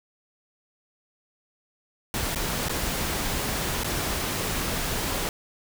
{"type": "noise with dropouts", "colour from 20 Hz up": "pink", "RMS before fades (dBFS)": -28, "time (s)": [2.14, 5.29], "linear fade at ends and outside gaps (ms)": 1, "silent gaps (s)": [[2.348, 2.358], [2.685, 2.694], [3.835, 3.844]], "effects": []}